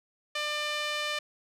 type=tone with band-pass filter; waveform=sawtooth; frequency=597 Hz; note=D5; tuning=28 cents sharp; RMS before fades=-32 dBFS; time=0.35-1.19 s; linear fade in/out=5 ms; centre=2900 Hz; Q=1.1; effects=none